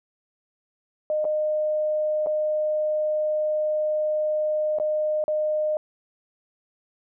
sine tone with dropouts, 612 Hz, D#5, 29 cents flat, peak -21 dBFS, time 1.1-5.77 s, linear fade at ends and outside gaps 1 ms, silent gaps 1.244-1.251 / 2.262-2.269 / 4.786-4.799 / 5.24-5.28 s, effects none

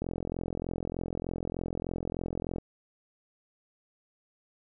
click train, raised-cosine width 2 ms, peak -20 dBFS, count 112, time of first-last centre 0.02-2.584 s, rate 43.3 Hz, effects none

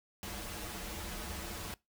pink noise with comb filter, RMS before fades -42 dBFS, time 0.23-1.74 s, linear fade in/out 0 ms, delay 7.6 ms, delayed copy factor -0.95, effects noise-tail reverb RT60 0.2 s tail -22 dB re dry

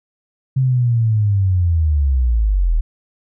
sine linear sweep, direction down, 133.7 to 37.32 Hz, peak -12 dBFS, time 0.56-2.81 s, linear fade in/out 10 ms, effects none

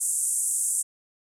pink band-pass noise, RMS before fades -26 dBFS, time 0-0.83 s, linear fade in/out 20 ms, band 7900 to 10000 Hz, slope 48 dB/octave, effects none

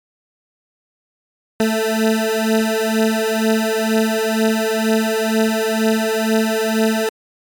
20% pulse beating tone pair, 219.6 / 221.7 Hz, A3 / A3, -3 / +13 cents, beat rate 2.1 Hz, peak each -13 dBFS, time 1.6-7.09 s, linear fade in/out 2 ms, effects MP3 96 kbps

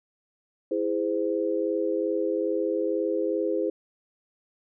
sine chord, E augmented, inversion none, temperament just, 329.6 / 412 / 515 Hz, E4 / G#4 / B#4, 0 / -14 / -28 cents, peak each -28 dBFS, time 0.71-3.7 s, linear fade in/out 5 ms, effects none

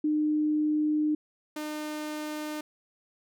sine / sawtooth tone pair in turn, 303.5 / 303.5 Hz, D#4 / D#4, -43 / -43 cents, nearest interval unison, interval 0 cents, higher neither, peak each -23 / -29 dBFS, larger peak first, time 0.04-1.15 / 1.56-2.61 s, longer first, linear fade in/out 5 ms, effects none

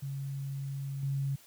sine tone with level steps, 137.7 Hz, C#3, 11 cents flat, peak -34 / -29 dBFS, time 0.02-1.36 s, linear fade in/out 10 ms, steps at 1.03 s, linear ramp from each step 2 ms, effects white hiss -58 dBFS RMS until 1.46 s

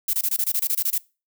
violet noise bursts, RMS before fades -22 dBFS, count 12, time 0.08-0.981 s, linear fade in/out 5 ms, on 54 ms, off 23 ms, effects noise-tail reverb RT60 0.3 s tail -23 dB re dry

